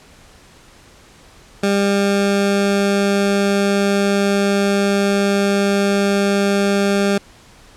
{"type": "tone", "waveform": "20% pulse", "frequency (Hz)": 199.7, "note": "G3", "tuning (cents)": 32, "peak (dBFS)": -9, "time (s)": [1.63, 7.18], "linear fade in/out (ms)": 5, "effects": ["pink hiss -46 dBFS RMS until 7.76 s", "low-pass 9000 Hz 12 dB/octave"]}